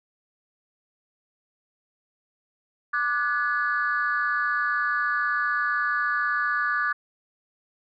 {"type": "tone cluster", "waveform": "sine", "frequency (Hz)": [1180, 1469, 1705], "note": ["D6", "F#6", "G#6"], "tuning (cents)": [8, -13, 45], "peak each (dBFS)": -26, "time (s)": [2.93, 6.93], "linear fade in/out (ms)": 10, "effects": ["tanh soft clip ceiling -14 dBFS"]}